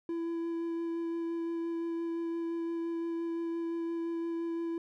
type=tone with vibrato; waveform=triangle; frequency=334.5 Hz; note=E4; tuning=25 cents sharp; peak=-30 dBFS; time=0.09-4.78 s; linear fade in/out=2 ms; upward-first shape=sine; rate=5.8 Hz; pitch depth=10 cents each way; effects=none